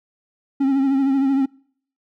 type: tone with vibrato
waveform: triangle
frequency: 271.6 Hz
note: C#4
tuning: 35 cents flat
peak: -13 dBFS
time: 0.6-1.46 s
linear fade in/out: 10 ms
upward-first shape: triangle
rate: 13 Hz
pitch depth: 56 cents each way
effects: noise-tail reverb RT60 0.6 s tail -26 dB re dry